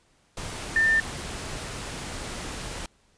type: tone in noise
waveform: sine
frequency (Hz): 1794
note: A6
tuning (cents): +33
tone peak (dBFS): -18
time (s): 0.76-1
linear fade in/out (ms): 2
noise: pink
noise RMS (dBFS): -35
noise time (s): 0.37-2.86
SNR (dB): +14
effects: pink hiss -64 dBFS RMS until 3.17 s + resampled to 22050 Hz